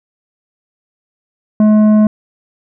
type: tone with tanh clipping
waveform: sine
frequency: 213.4 Hz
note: G#3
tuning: 47 cents sharp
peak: -7 dBFS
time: 1.6-2.07 s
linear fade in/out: 2 ms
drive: 9 dB
effects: none